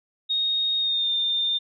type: tone with pitch glide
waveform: sine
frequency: 3726 to 3612 Hz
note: A#7 to A7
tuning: -2 to +45 cents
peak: -21 dBFS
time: 0.29-1.59 s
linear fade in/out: 20 ms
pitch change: -53 cents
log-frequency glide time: 0.78-1.11 s
effects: none